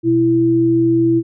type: tone pair together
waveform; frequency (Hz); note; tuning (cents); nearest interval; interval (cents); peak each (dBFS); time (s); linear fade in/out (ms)
sine; 125.1 / 331.9; B2 / E4; +23 / +12; octave + perfect fourth; 1689; -20 / -11; 0.03-1.23; 50
effects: none